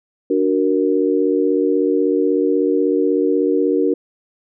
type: chord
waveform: sine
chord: D augmented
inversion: none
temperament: equal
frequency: 293.7 / 370 / 466.2 Hz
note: D4 / F#4 / A#4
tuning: 0 / 0 / 0 cents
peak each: -18 dBFS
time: 0.3-3.94 s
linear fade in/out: 5 ms
effects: none